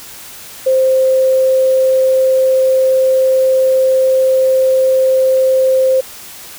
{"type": "tone", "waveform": "sine", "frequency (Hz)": 523.3, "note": "C5", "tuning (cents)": 0, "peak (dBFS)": -8, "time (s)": [0.66, 6.01], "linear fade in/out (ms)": 10, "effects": ["white hiss -33 dBFS RMS until 6.58 s"]}